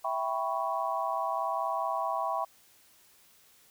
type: chord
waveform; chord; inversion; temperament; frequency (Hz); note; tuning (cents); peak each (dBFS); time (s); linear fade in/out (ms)
sine; C# half-diminished seventh; first; equal; 659.3 / 784 / 987.8 / 1108.7; E5 / G5 / B5 / C#6; 0 / 0 / 0 / 0; -34; 0.04-2.45; 10
effects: white hiss -61 dBFS RMS until 3.7 s